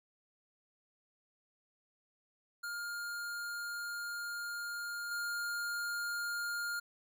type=tone with level steps; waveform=square; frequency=1411 Hz; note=F6; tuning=17 cents sharp; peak=-39 / -36 dBFS; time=2.63-6.8 s; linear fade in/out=10 ms; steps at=5.11 s; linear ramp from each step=5 ms; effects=none